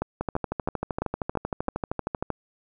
two click trains, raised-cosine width 1 ms, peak -12 / -13 dBFS, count 6 / 28, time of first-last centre 0.02-1.687 / 0.21-2.303 s, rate 3 / 12.9 Hz, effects none

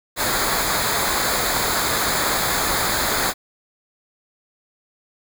pink noise with comb filter, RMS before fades -21 dBFS, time 0.16-3.34 s, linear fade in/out 50 ms, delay 0.35 ms, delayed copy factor -0.7, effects none

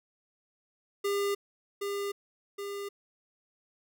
square tone with echo, 402.3 Hz, G4, 45 cents sharp, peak -28 dBFS, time 1.04-1.35 s, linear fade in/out 10 ms, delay 770 ms, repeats 2, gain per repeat -4 dB, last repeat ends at 2.89 s, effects none

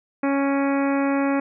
harmonic tone with a mistuned harmonic, 277.2 Hz, C#4, in tune, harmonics 1 / 2 / 3 / 4 / 5 / 6 / 7 / 8 / 9, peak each -20 / -26 / -30 / -32 / -34 / -36 / -37 / -38 / -39 dBFS, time 0.23-1.4 s, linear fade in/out 5 ms, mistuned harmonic 8, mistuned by +17 cents, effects none

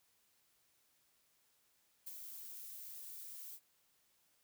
violet noise with ADSR envelope, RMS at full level -45 dBFS, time 2.06-3.6 s, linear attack 15 ms, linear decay 25 ms, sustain -5 dB, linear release 61 ms, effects white hiss -75 dBFS RMS until 4.43 s

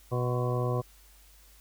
harmonic tone with a mistuned harmonic, 123.47 Hz, B2, in tune, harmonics 1 / 2 / 3 / 4 / 5 / 6 / 8 / 9, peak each -28 / -40 / -35 / -34 / -38 / -41 / -39 / -41 dBFS, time 0.11-0.82 s, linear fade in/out 20 ms, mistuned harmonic 8, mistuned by +58 cents, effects added 50 Hz sine -56 dBFS peak until 1.6 s + white hiss -59 dBFS RMS until 1.6 s

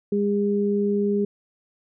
sine tone pair together, 203.5 / 406.5 Hz, G#3 / G#4, -35 / -37 cents, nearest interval octave, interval 1198 cents, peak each -22 / -22 dBFS, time 0.12-1.25 s, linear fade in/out 5 ms, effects none

